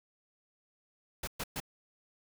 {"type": "noise bursts", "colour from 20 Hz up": "pink", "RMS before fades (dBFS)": -37, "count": 3, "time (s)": [1.23, 1.602], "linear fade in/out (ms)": 5, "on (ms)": 44, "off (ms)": 120, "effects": []}